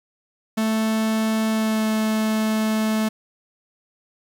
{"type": "tone with pitch glide", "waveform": "45% pulse", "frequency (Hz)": [220.1, 217.9], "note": ["A3", "A3"], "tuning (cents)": [1, -17], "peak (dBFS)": -19, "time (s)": [0.57, 3.09], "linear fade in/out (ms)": 10, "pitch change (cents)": -18, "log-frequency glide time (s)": [1.49, 1.86], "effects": ["9-bit"]}